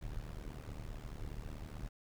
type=noise with amplitude modulation; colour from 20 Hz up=brown; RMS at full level=-41 dBFS; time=0.01-1.89 s; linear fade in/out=10 ms; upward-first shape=sine; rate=75.2 Hz; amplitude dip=90%; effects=none

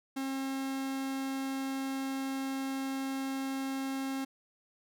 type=tone; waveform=45% pulse; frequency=268.8 Hz; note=C4; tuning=47 cents sharp; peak=-33 dBFS; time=0.16-4.25 s; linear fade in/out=10 ms; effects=none

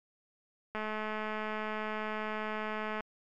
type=click train; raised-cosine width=0.5 ms; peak=-22 dBFS; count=486; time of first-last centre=0.75-3.006 s; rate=215 Hz; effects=MP3 96 kbps

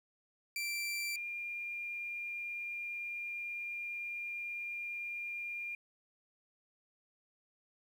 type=tone pair in turn; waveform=sawtooth / sine; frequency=2349 / 2403 Hz; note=D7 / D7; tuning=0 / +39 cents; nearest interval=unison; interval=39 cents; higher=second; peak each=-32 / -38 dBFS; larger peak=first; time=0.56-1.16 / 1.16-5.75 s; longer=second; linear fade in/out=2 ms; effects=11-bit

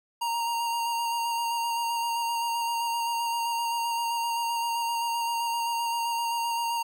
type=tone with vibrato; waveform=square; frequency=932.3 Hz; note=A#5; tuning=in tune; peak=-27 dBFS; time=0.21-6.83 s; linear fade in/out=10 ms; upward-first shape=square; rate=7.7 Hz; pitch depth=13 cents each way; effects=none

